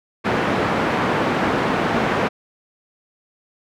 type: band-pass noise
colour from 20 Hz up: pink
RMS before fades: -20 dBFS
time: 0.24-2.29 s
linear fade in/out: 20 ms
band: 180 to 1800 Hz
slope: 12 dB/octave
effects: none